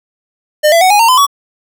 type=tone with pitch steps; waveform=square; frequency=605 / 671.3 / 744.8 / 826.5 / 917 / 1017.5 / 1129 Hz; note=D#5 / E5 / F#5 / G#5 / A#5 / C6 / C#6; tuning=-49 / +31 / +11 / -9 / -29 / -49 / +31 cents; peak=-6 dBFS; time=0.63-1.267 s; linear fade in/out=20 ms; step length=91 ms; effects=none